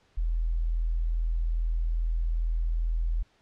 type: tone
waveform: sine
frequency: 41.2 Hz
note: E1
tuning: in tune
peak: -24 dBFS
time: 0.17-3.23 s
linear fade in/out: 10 ms
effects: pink hiss -65 dBFS RMS until 3.41 s + low-pass 5000 Hz 12 dB/octave